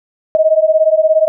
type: beating tone pair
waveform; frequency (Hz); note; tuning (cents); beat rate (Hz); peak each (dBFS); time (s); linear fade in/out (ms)
sine; 622.3 / 639.3; D#5 / D#5; 0 / +47; 17; -11; 0.35-1.28; 0
effects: none